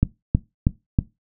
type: click train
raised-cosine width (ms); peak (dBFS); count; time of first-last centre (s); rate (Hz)
5; -3; 4; 0.03-0.988; 3.13
effects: noise-tail reverb RT60 0.2 s tail -18 dB re dry